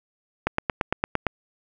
click train, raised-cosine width 0.5 ms, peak -6 dBFS, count 8, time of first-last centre 0.47-1.267 s, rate 8.78 Hz, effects none

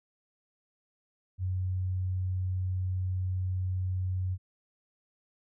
sine tone, 92.5 Hz, F#2, in tune, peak -28 dBFS, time 1.38-4.38 s, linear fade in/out 50 ms, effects none

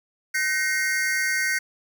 square tone cluster, 1527 / 1875 / 2126 Hz, G6 / A#6 / C7, -46 / +10 / +27 cents, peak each -27 dBFS, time 0.34-1.59 s, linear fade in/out 10 ms, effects none

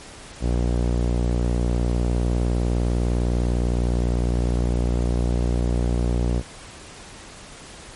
sawtooth tone with low-pass filter, 59.8 Hz, A#1, 45 cents sharp, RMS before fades -21 dBFS, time 0.4-6.43 s, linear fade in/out 50 ms, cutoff 550 Hz, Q 0.99, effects pink hiss -41 dBFS RMS until 7.95 s + MP3 48 kbps

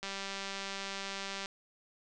click train, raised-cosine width 0.2 ms, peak -22 dBFS, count 281, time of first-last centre 0.03-1.459 s, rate 196 Hz, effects resampled to 22050 Hz

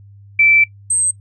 sine tone pair in turn, 2328 / 8279 Hz, D7 / C9, -16 / -19 cents, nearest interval octave + minor seventh, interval 2197 cents, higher second, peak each -8 / -13 dBFS, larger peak first, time 0.39-0.64 / 0.9-1.11 s, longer first, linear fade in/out 5 ms, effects noise-tail reverb RT60 0.1 s tail -20 dB re dry + added 100 Hz sine -39 dBFS peak until 1.2 s

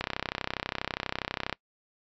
click train, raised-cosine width 0.3 ms, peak -13 dBFS, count 50, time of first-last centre 0.01-1.527 s, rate 32.3 Hz, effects noise-tail reverb RT60 0.1 s tail -23 dB re dry + resampled to 16000 Hz

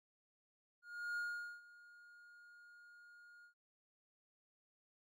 triangle tone with ADSR envelope, 1426 Hz, F6, 36 cents sharp, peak -36 dBFS, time 0.82-3.54 s, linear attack 350 ms, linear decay 440 ms, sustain -21 dB, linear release 96 ms, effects none

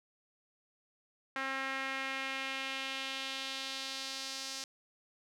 sawtooth tone with band-pass filter sweep, 268 Hz, C4, 42 cents sharp, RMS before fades -39 dBFS, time 1.36-4.64 s, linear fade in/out 2 ms, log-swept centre 1700 to 5400 Hz, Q 1.8, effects none

